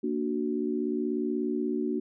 sine chord, Bb augmented, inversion none, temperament equal, 233.1 / 293.7 / 370 Hz, Bb3 / D4 / F#4, 0 / 0 / 0 cents, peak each -31 dBFS, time 0.03-2 s, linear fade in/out 10 ms, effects none

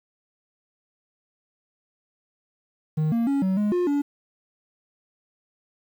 triangle tone with pitch steps, 155.2 / 232.1 / 278 / 189.1 / 208.6 / 356 / 286.5 Hz, D#3 / A#3 / C#4 / F#3 / G#3 / F4 / D4, -4 / -7 / +5 / +38 / +8 / +33 / -43 cents, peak -18 dBFS, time 2.97-4.02 s, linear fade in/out 10 ms, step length 150 ms, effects 9-bit

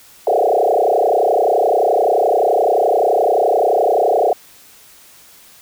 sine tone with frequency modulation, 583 Hz, D5, 13 cents flat, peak -11 dBFS, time 0.27-4.33 s, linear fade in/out 2 ms, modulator 31.6 Hz, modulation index 5.7, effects white hiss -45 dBFS RMS until 5.61 s

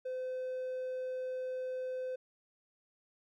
triangle tone, 512 Hz, C5, 38 cents flat, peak -33 dBFS, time 0.05-2.16 s, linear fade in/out 10 ms, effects tanh soft clip ceiling -29 dBFS

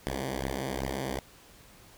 5% pulse beating tone pair, 65.41 / 68.01 Hz, C2 / C#2, 0 / -32 cents, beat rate 2.6 Hz, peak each -23 dBFS, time 0.07-1.19 s, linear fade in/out 0 ms, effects pink hiss -55 dBFS RMS until 1.97 s

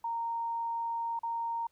sine tone with dropouts, 926 Hz, A#5, 12 cents flat, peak -31 dBFS, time 0.04-1.67 s, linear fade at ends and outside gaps 5 ms, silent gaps 1.192-1.232 s, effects pink hiss -73 dBFS RMS until 1.71 s

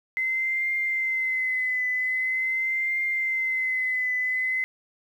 sine tone with vibrato, 2054 Hz, C7, 33 cents flat, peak -23 dBFS, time 0.17-4.64 s, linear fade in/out 0 ms, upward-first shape triangle, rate 0.44 Hz, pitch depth 44 cents each way, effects 9-bit

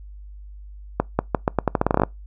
accelerating click train, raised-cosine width 1 ms, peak -3 dBFS, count 15, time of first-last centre 1-2.035 s, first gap 190 ms, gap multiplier 0.83, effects noise-tail reverb RT60 0.2 s tail -25 dB re dry + added 50 Hz sine -37 dBFS peak until 2.26 s

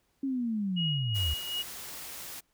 sine linear sweep, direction down, 277.2 to 71.1 Hz, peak -28 dBFS, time 0.23-1.34 s, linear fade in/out 5 ms
sine tone with tremolo, 2888 Hz, F#7, 43 cents flat, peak -29 dBFS, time 0.76-1.63 s, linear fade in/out 20 ms, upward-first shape sine, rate 2.6 Hz, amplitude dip 60%
white noise, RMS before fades -42 dBFS, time 1.14-2.41 s, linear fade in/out 20 ms
effects pink hiss -73 dBFS RMS until 2.53 s

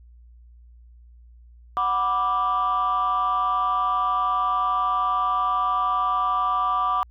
sine chord, B minor, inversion second, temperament equal, 740 / 987.8 / 1174.7 Hz, F#5 / B5 / D6, 0 / 0 / 0 cents, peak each -26 / -26 / -20 dBFS, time 1.77-7.03 s, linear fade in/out 0 ms, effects tanh soft clip ceiling -15 dBFS + added 59 Hz sine -46 dBFS peak until 7.1 s

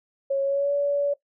sine tone with pitch glide, 549 to 570.7 Hz, C#5 to D5, -17 to -50 cents, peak -20 dBFS, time 0.3-1.14 s, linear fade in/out 10 ms, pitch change +67 cents, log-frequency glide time 0.42-0.73 s, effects noise-tail reverb RT60 0.1 s tail -17 dB re dry

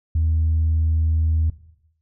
sine tone, 79.8 Hz, D#2, 44 cents sharp, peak -15 dBFS, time 0.15-1.5 s, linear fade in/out 5 ms, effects noise-tail reverb RT60 0.8 s tail -17 dB re dry + tanh soft clip ceiling -13 dBFS

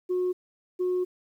sine tone pair in turn, 363.5 / 363.5 Hz, F#4 / F#4, -31 / -31 cents, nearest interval unison, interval 0 cents, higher neither, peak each -22 dBFS, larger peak neither, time 0.09-0.33 / 0.79-1.05 s, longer second, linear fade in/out 20 ms, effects tanh soft clip ceiling -21 dBFS + 10-bit

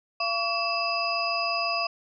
sine tone cluster, 681 / 1132 / 2641 / 4937 Hz, F5 / C#6 / E7 / D#8, -44 / +36 / +3 / -14 cents, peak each -30 dBFS, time 0.2-1.87 s, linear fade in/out 5 ms, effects none

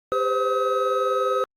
triangle tone cluster, 398.9 / 510 / 530 / 1275 Hz, G4 / C5 / C5 / D#6, +30 / -44 / +22 / +42 cents, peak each -25 / -22 / -29 / -22 dBFS, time 0.12-1.44 s, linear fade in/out 0 ms, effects Opus 48 kbps

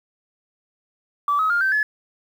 sine tone with pitch steps, 1156 / 1275.3 / 1406.9 / 1552 / 1712.1 Hz, D6 / D#6 / F6 / G6 / A6, -28 / +42 / +12 / -18 / -48 cents, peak -16 dBFS, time 1.28-1.83 s, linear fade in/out 2 ms, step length 110 ms, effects tanh soft clip ceiling -12 dBFS + 8-bit

